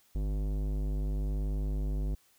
sine tone with tanh clipping, 50.5 Hz, G#1, 48 cents flat, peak -31 dBFS, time 0.15-2.15 s, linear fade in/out 5 ms, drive 17 dB, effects white hiss -66 dBFS RMS until 2.38 s

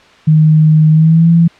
sine tone with pitch glide, 155.56 to 167.69 Hz, D#3 to E3, 0 to +30 cents, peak -4 dBFS, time 0.27-1.48 s, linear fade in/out 10 ms, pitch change +130 cents, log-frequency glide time 0.91-1.3 s, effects white hiss -42 dBFS RMS until 1.59 s + low-pass 3000 Hz 12 dB/octave

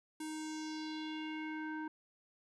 square tone with low-pass filter sweep, 311.1 Hz, D#4, in tune, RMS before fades -42 dBFS, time 0.2-1.88 s, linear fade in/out 5 ms, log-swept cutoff 10000 to 1300 Hz, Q 2.9, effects none

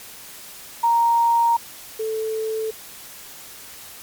sine tone pair in turn, 932.3 / 440 Hz, A#5 / A4, 0 / 0 cents, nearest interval octave + minor second, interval 1300 cents, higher first, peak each -14 / -22 dBFS, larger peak first, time 0.83-1.57 / 1.99-2.71 s, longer first, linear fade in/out 10 ms, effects white hiss -40 dBFS RMS until 4.02 s + MP3 96 kbps

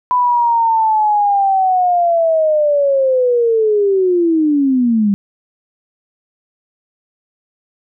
sine linear sweep, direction down, 1000 to 196 Hz, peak -10 dBFS, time 0.11-5.14 s, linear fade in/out 0 ms, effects none

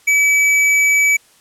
sine tone with hard clipping, 2292 Hz, D7, 43 cents flat, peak -12 dBFS, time 0.07-1.17 s, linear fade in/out 10 ms, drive 13 dB, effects white hiss -51 dBFS RMS until 1.4 s + low-pass 11000 Hz 12 dB/octave

